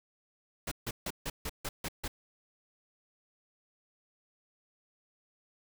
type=noise bursts; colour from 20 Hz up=pink; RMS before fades=-36 dBFS; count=8; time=0.67-2.08 s; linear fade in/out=5 ms; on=45 ms; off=150 ms; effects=none